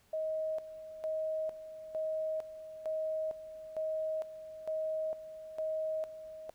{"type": "tone with tremolo", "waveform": "sine", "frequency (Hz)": 630, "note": "D#5", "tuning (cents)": 21, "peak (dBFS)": -32, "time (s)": [0.13, 6.5], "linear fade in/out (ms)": 5, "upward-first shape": "square", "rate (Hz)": 1.1, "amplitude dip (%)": 75, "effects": ["pink hiss -68 dBFS RMS until 6.54 s"]}